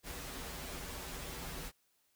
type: noise with comb filter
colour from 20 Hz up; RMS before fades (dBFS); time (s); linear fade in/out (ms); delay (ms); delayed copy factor
pink; -44; 0.03-1.72; 50; 9.4; -0.75
effects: white hiss -75 dBFS RMS until 2.15 s